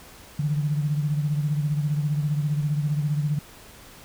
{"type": "beating tone pair", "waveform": "sine", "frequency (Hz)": [146.83, 161.83], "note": ["D3", "E3"], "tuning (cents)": [0, -32], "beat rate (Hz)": 15, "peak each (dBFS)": [-22, -30], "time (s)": [0.39, 3.39], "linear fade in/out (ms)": 5, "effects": ["pink hiss -47 dBFS RMS until 4.04 s"]}